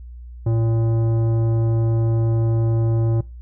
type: tone with tanh clipping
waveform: sine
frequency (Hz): 113.9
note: A#2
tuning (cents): -40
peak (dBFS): -18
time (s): 0.46-3.21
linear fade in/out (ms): 5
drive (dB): 13
effects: noise-tail reverb RT60 0.3 s tail -23 dB re dry + added 60 Hz sine -34 dBFS peak until 3.41 s